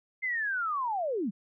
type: linear sweep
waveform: sine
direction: down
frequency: 2100 to 170.4 Hz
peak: -28 dBFS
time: 0.22-1.31 s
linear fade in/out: 20 ms
effects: none

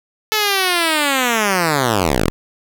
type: linear sweep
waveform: 5% pulse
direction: down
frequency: 437.6 to 33.77 Hz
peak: -3 dBFS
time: 0.32-2.3 s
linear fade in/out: 0 ms
effects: none

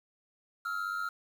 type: tone pair together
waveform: triangle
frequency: 1300.9 / 1396.9 Hz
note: E6 / F6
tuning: -23 / 0 cents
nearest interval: minor second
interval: 123 cents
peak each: -35 / -32 dBFS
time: 0.65-1.09 s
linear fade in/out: 5 ms
effects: 9-bit

